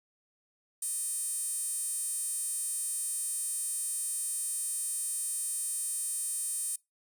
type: tone with high-pass filter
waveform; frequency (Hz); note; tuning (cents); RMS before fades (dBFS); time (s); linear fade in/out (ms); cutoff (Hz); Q
sawtooth; 620; D#5; -6; -34; 0.82-6.76; 5; 9100; 6.6
effects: noise-tail reverb RT60 0.2 s tail -23 dB re dry